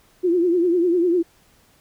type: tone with vibrato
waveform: sine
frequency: 349.2 Hz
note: F4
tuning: in tune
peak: -15 dBFS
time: 0.23-1.23 s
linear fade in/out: 20 ms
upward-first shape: triangle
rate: 10 Hz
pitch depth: 110 cents each way
effects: pink hiss -57 dBFS RMS until 1.8 s